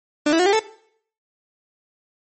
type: tone with pitch steps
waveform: 30% pulse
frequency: 297 / 327.6 / 361.5 / 398.7 / 439.9 Hz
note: D4 / E4 / F#4 / G4 / A4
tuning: +20 / -11 / -40 / +29 / 0 cents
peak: -12 dBFS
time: 0.26-0.595 s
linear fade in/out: 5 ms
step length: 67 ms
effects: noise-tail reverb RT60 0.6 s tail -18 dB re dry + MP3 32 kbps